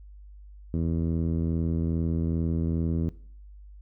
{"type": "tone with low-pass filter", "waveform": "10% pulse", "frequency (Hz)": 82.4, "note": "E2", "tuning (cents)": 0, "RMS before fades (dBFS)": -27, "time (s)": [0.74, 3.09], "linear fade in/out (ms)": 0, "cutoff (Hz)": 240, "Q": 0.8, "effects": ["noise-tail reverb RT60 0.5 s tail -19 dB re dry", "added 50 Hz sine -44 dBFS peak until 3.81 s"]}